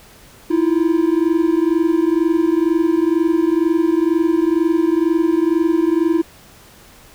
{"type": "tone pair together", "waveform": "triangle", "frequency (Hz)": [319.4, 341.5], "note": ["D#4", "F4"], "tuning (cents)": [45, -39], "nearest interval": "minor second", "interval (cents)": 116, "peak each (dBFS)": [-14, -14], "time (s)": [0.5, 6.22], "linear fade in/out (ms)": 10, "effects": ["pink hiss -45 dBFS RMS until 7.14 s"]}